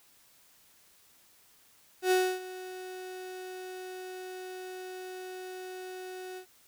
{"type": "tone with ADSR envelope", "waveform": "35% pulse", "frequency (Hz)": 370, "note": "F#4", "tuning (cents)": 0, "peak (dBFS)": -20, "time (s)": [2.02, 6.46], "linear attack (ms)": 93, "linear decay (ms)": 280, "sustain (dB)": -18, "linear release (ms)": 88, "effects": ["white hiss -62 dBFS RMS until 6.67 s"]}